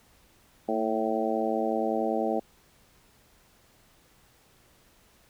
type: harmonic tone with a mistuned harmonic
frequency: 110.4 Hz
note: A2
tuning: 6 cents sharp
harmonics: 2 / 3 / 4 / 5 / 6 / 7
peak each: -32 / -32 / -32 / -32 / -32 / -32 dBFS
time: 0.68-2.4 s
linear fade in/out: 10 ms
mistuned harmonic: 2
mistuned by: +37 cents
effects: pink hiss -61 dBFS RMS until 5.29 s